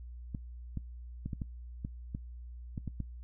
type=clicks; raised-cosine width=5 ms; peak=-24 dBFS; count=10; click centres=0.348 / 0.773 / 1.26 / 1.332 / 1.418 / 1.849 / 2.149 / 2.778 / 2.877 / 3.003 s; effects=noise-tail reverb RT60 0.1 s tail -19 dB re dry + added 60 Hz sine -43 dBFS peak until 3.23 s